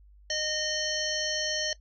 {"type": "harmonic tone", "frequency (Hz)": 614, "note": "D#5", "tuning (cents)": -23, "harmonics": [1, 3, 5, 7, 9, 10], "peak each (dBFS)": [-35, -35, -35, -35, -35, -35], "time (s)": [0.3, 1.73], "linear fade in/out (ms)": 2, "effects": ["noise-tail reverb RT60 0.1 s tail -18 dB re dry", "added 50 Hz sine -52 dBFS peak until 1.8 s"]}